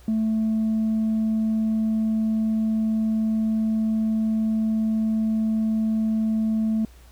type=tone with tanh clipping; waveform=triangle; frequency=220 Hz; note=A3; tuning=in tune; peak=-20 dBFS; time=0.08-6.85 s; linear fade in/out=2 ms; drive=6 dB; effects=added 60 Hz sine -46 dBFS peak until 7.11 s + pink hiss -55 dBFS RMS until 7.11 s